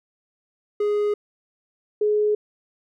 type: tone pair in turn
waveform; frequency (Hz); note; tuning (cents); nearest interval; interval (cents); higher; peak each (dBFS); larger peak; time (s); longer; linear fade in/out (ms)
triangle / sine; 415.3 / 420.9; G#4 / G#4; 0 / +23; unison; 23; second; -17; neither; 0.8-1.14 / 2.01-2.35; neither; 5
effects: none